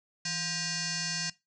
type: tone with frequency modulation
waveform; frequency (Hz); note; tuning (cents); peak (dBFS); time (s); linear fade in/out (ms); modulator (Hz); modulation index
sine; 165.3; E3; +5; -30; 0.25-1.3; 5; 875; 7.3
effects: noise-tail reverb RT60 0.2 s tail -19 dB re dry